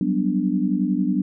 sine chord, G major seventh, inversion third, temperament equal, 185 / 196 / 246.9 / 293.7 Hz, F#3 / G3 / B3 / D4, 0 / 0 / 0 / 0 cents, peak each -24 dBFS, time 0.01-1.22 s, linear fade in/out 2 ms, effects none

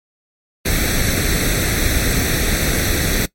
pink noise with comb filter, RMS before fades -17 dBFS, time 0.65-3.26 s, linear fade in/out 10 ms, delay 0.5 ms, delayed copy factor +0.75, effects noise-tail reverb RT60 0.1 s tail -19 dB re dry + MP3 64 kbps

